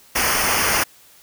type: noise with comb filter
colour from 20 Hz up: pink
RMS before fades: -19 dBFS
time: 0.15-0.84 s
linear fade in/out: 10 ms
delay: 0.26 ms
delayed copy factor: -0.8
effects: white hiss -50 dBFS RMS until 1.22 s